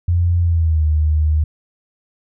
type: tone with pitch glide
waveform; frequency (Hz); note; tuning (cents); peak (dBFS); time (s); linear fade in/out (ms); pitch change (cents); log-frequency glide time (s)
sine; 86.8 to 76.88; F2 to D#2; -10 to -20; -12; 0.08-1.44; 5; -210; 0.41-0.85
effects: none